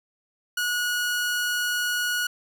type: tone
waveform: sawtooth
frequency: 1456 Hz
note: F#6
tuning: 28 cents flat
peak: -20 dBFS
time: 0.57-2.27 s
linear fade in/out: 5 ms
effects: none

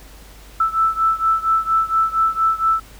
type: beating tone pair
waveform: sine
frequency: 1318.5 / 1322.8 Hz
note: E6 / E6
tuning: 0 / +6 cents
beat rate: 4.3 Hz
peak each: -17 / -19 dBFS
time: 0.6-2.8 s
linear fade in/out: 5 ms
effects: added 50 Hz sine -41 dBFS peak until 2.99 s + pink hiss -45 dBFS RMS until 2.99 s

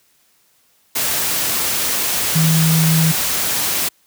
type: tone in noise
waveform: sine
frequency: 160.7 Hz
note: E3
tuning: 44 cents flat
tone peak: -12 dBFS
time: 2.35-3.12 s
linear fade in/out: 10 ms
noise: white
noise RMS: -19 dBFS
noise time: 0.95-3.89 s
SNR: +4 dB
effects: white hiss -58 dBFS RMS until 4.06 s + high-pass 60 Hz 12 dB/octave

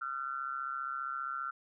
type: tone with amplitude modulation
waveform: sine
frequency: 1364 Hz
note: F6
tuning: 41 cents flat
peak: -31 dBFS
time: 0.01-1.51 s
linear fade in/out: 10 ms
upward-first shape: sine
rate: 135 Hz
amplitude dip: 85%
effects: none

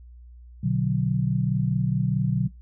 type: chord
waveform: sine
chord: B minor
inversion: none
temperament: just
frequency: 123.47 / 148.16 / 185.21 Hz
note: B2 / D3 / F#3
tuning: 0 / +16 / +2 cents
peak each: -25 dBFS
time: 0.63-2.48 s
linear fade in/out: 10 ms
effects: noise-tail reverb RT60 0.2 s tail -22 dB re dry + added 60 Hz sine -43 dBFS peak until 2.61 s

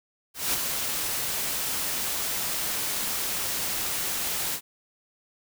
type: noise with ADSR envelope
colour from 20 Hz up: white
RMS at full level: -24 dBFS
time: 0.34-4.61 s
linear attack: 200 ms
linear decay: 7 ms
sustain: -5 dB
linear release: 73 ms
effects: none

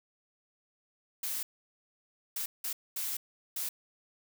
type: noise bursts at uneven times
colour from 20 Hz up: blue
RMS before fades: -35 dBFS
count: 5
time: 1.23-1.43 / 2.36-2.46 / 2.64-2.73 / 2.96-3.17 / 3.56-3.69 s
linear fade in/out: 5 ms
effects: none

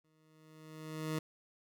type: tone with exponential growth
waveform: 20% pulse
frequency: 156.7 Hz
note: D#3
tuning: 13 cents sharp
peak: -28 dBFS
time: 0.04-1.19 s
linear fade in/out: 5 ms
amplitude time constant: 250 ms
effects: none

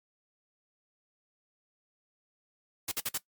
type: noise bursts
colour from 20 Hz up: white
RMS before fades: -32 dBFS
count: 4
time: 2.88-3.177 s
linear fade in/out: 5 ms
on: 36 ms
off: 51 ms
effects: noise-tail reverb RT60 0.1 s tail -18 dB re dry + MP3 96 kbps

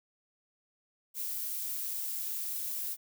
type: noise with amplitude modulation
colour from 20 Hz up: violet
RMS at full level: -34 dBFS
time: 1.14-2.97 s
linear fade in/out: 50 ms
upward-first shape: sine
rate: 268 Hz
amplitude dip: 45%
effects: none

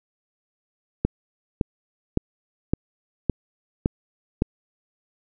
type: click train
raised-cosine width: 3 ms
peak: -6 dBFS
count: 7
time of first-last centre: 1.05-4.421 s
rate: 1.78 Hz
effects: none

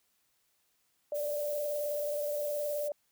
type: tone with vibrato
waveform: sine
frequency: 587.3 Hz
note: D5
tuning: in tune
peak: -31 dBFS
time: 1.12-2.92 s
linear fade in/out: 2 ms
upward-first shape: sine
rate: 19 Hz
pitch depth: 28 cents each way
type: noise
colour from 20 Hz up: violet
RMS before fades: -43 dBFS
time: 1.14-2.89 s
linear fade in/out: 20 ms
effects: white hiss -74 dBFS RMS until 3.11 s

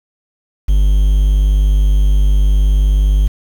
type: tone with quantisation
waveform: triangle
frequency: 49.68 Hz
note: G1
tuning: 24 cents sharp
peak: -6 dBFS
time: 0.68-3.28 s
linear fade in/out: 10 ms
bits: 6
effects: none

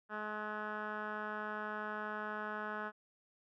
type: tone with low-pass filter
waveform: 10% pulse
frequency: 212.2 Hz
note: G#3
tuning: 38 cents sharp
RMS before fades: -41 dBFS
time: 0.09-2.92 s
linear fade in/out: 50 ms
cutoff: 1600 Hz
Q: 4.5
effects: none

